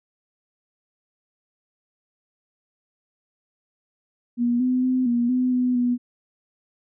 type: tone with pitch steps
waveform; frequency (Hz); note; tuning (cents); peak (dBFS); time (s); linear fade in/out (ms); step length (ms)
sine; 240 / 253.3 / 255.9 / 238.8 / 252.8 / 250 / 244.6; B3 / B3 / C4 / A#3 / B3 / B3 / B3; -49 / +44 / -38 / +42 / +41 / +21 / -16; -18; 4.37-5.98; 50; 230
effects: none